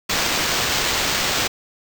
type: noise with sample-and-hold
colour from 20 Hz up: white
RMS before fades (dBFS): -21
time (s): 0.09-1.48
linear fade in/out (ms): 10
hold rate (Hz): 11025
effects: none